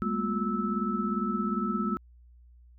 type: tone cluster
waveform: sine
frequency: 199.8 / 217.1 / 239.6 / 356.9 / 1309 Hz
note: G3 / A3 / A#3 / F4 / E6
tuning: +33 / -23 / +48 / +38 / -13 cents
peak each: -32 / -32 / -34 / -37 / -32 dBFS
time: 0.02-1.97 s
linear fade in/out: 0 ms
effects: added 60 Hz sine -52 dBFS peak until 2.78 s